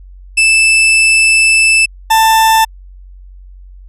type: tone pair in turn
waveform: 40% pulse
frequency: 2637 / 887.7 Hz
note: E7 / A5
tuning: 0 / +15 cents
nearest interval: octave + perfect fifth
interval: 1885 cents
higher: first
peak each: -5 dBFS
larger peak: neither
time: 0.37-1.86 / 2.1-2.65 s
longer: first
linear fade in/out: 10 ms
effects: added 46 Hz sine -32 dBFS peak until 3.88 s + resampled to 32000 Hz